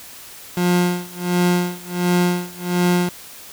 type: tone with tremolo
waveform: 30% pulse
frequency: 177.5 Hz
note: F3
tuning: 28 cents sharp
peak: -11 dBFS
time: 0.57-3.09 s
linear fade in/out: 2 ms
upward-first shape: sine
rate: 1.4 Hz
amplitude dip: 95%
effects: white hiss -39 dBFS RMS until 3.52 s